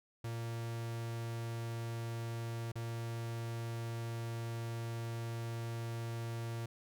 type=tone with dropouts; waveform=45% pulse; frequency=115.8 Hz; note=A#2; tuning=11 cents flat; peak=-38 dBFS; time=0.24-6.66 s; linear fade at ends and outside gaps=5 ms; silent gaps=2.719-2.755 s; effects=none